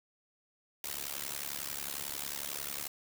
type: noise with amplitude modulation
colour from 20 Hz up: white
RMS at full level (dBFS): -35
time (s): 0.84-2.88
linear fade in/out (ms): 2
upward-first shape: sine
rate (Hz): 71.1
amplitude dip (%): 100
effects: none